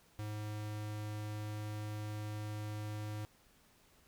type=tone; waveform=square; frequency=105.9 Hz; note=G#2; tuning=34 cents sharp; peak=-40 dBFS; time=0.19-3.25 s; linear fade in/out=0 ms; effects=pink hiss -67 dBFS RMS until 4.07 s